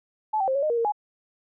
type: tone with pitch steps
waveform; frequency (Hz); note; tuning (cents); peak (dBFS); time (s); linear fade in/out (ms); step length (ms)
sine; 862 / 773 / 529 / 557 / 613 / 471.5 / 462 / 834; A5 / G5 / C5 / C#5 / D#5 / A#4 / A#4 / G#5; -36 / -24 / +19 / +8 / -26 / +20 / -16 / +7; -21; 0.33-0.922; 10; 74
effects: none